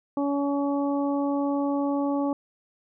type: harmonic tone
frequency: 282.6 Hz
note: C#4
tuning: 34 cents sharp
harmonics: 1 / 2 / 3 / 4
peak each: -24 / -30 / -33 / -37 dBFS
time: 0.17-2.33 s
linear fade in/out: 2 ms
effects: none